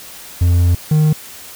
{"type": "tone pair in turn", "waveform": "triangle", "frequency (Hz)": [87.31, 153.65], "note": ["F2", "D#3"], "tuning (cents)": [0, -21], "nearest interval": "minor seventh", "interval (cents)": 979, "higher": "second", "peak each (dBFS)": -7, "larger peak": "neither", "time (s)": [[0.41, 0.75], [0.91, 1.13]], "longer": "first", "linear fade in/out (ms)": 5, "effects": ["white hiss -35 dBFS RMS until 1.55 s"]}